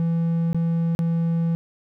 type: tone with dropouts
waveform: triangle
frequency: 166.7 Hz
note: E3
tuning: 20 cents sharp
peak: -17 dBFS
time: 0-1.55 s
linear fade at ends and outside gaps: 0 ms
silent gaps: 0.53-0.546 / 0.95-0.991 s
effects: none